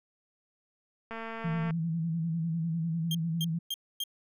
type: click train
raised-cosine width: 0.5 ms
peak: -25 dBFS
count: 136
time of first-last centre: 1.11-1.707 s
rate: 226 Hz
type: tone with vibrato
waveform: sine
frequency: 164.81 Hz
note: E3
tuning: in tune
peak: -28 dBFS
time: 1.44-3.59 s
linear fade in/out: 10 ms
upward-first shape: square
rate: 10 Hz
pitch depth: 47 cents each way
type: tone bursts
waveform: 40% pulse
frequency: 3203 Hz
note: G7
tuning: 37 cents sharp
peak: -30 dBFS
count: 4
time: 3.11-4.038 s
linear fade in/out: 2 ms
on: 37 ms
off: 260 ms
effects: none